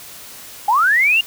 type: linear sweep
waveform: sine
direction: up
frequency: 784 to 2856 Hz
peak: -11 dBFS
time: 0.68-1.21 s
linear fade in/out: 5 ms
effects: white hiss -37 dBFS RMS until 1.26 s